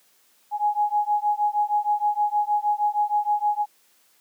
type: beating tone pair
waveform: sine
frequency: 830.6 / 837 Hz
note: G#5 / G#5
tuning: 0 / +13 cents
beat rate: 6.4 Hz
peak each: -23 dBFS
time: 0.51-3.66 s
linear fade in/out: 50 ms
effects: white hiss -61 dBFS RMS until 4.2 s + high-pass 200 Hz 12 dB/octave